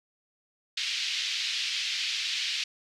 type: band-pass noise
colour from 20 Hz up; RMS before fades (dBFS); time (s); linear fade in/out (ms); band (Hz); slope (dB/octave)
pink; -31; 0.77-2.64; 5; 2500 to 5000; 24
effects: none